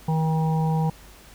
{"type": "harmonic tone", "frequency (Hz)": 159.3, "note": "D#3", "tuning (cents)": 41, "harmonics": [1, 3, 5, 6], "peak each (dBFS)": [-20, -33, -30, -34], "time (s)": [0.08, 0.9], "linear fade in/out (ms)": 5, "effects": ["added 50 Hz sine -49 dBFS peak until 1.34 s", "pink hiss -49 dBFS RMS until 1.34 s"]}